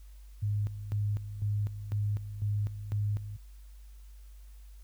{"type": "tone with tremolo", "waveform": "sine", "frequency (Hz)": 103.5, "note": "G#2", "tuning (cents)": -5, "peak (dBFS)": -27, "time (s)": [0.42, 3.37], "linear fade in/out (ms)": 10, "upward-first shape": "square", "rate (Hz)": 2, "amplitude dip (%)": 70, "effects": ["added 50 Hz sine -47 dBFS peak until 4.83 s", "white hiss -66 dBFS RMS until 4.83 s"]}